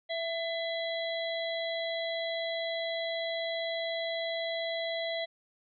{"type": "harmonic tone with a mistuned harmonic", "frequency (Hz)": 663, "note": "E5", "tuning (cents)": 10, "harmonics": [1, 3, 5, 6], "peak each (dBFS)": [-33, -38, -40, -41], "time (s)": [0.09, 5.26], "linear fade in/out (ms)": 20, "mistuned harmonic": 3, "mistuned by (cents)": 18, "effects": []}